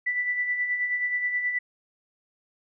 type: tone with tremolo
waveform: sine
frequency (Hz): 1975.5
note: B6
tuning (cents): 0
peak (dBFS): -22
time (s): 0.06-1.59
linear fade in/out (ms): 10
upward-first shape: sine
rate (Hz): 9.4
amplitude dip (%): 50
effects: none